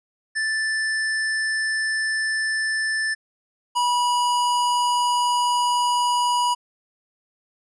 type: tone pair in turn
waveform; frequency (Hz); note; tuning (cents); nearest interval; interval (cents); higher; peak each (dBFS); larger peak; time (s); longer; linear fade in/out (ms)
square; 1760 / 973; A6 / B5; 0 / -26; minor seventh; 1026; first; -22 / -19; second; 0.35-3.15 / 3.75-6.55; neither; 20
effects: resampled to 24000 Hz